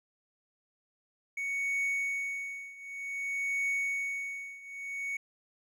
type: tone with tremolo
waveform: triangle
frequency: 2227 Hz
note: C#7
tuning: 7 cents sharp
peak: -26 dBFS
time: 1.37-5.17 s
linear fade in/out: 5 ms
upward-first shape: triangle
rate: 0.54 Hz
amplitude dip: 90%
effects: none